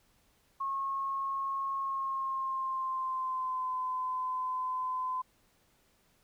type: tone with pitch glide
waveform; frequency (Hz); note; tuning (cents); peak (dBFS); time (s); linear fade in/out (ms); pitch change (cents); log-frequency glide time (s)
sine; 1088 to 1021; C#6 to C6; -33 to -43; -31; 0.6-5.22; 10; -110; 1.78-3.74
effects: pink hiss -69 dBFS RMS until 6.23 s